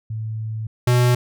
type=tone pair in turn; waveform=sine / square; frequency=110 / 123.13 Hz; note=A2 / B2; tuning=0 / -5 cents; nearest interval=major second; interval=195 cents; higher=second; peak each=-24 / -14 dBFS; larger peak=second; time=0.1-0.67 / 0.87-1.15 s; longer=first; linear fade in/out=5 ms; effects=none